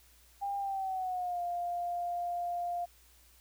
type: tone with pitch glide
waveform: sine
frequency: 800 to 700.5 Hz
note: G5 to F5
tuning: +35 to +5 cents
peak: -32 dBFS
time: 0.41-2.86 s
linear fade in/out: 20 ms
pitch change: -230 cents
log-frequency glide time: 0.58-1.41 s
effects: added 60 Hz sine -63 dBFS peak until 3.4 s + white hiss -63 dBFS RMS until 3.4 s